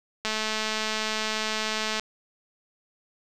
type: click train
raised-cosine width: 0.2 ms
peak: -11 dBFS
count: 380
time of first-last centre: 0.25-1.997 s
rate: 217 Hz
effects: none